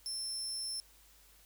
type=tone; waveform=30% pulse; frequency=5340 Hz; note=E8; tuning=22 cents sharp; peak=-33 dBFS; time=0.06-0.8 s; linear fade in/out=0 ms; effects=added 50 Hz sine -65 dBFS peak until 1.45 s + white hiss -63 dBFS RMS until 1.45 s